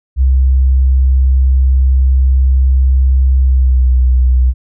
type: tone with pitch glide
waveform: sine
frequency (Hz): 65.41 to 63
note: C2 to B1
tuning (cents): 0 to +35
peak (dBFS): -6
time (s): 0.16-4.54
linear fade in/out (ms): 50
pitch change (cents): -65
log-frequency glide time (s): 3.4-3.9
effects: none